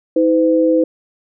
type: tone pair together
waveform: sine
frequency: 320 / 508 Hz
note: D#4 / B4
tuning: +49 / +49 cents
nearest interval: minor sixth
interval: 800 cents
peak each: -13 dBFS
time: 0.16-0.84 s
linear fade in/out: 5 ms
effects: none